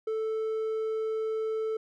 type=tone with hard clipping; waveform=sine; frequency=440 Hz; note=A4; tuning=in tune; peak=-29 dBFS; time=0.07-1.77 s; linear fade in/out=5 ms; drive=3 dB; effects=none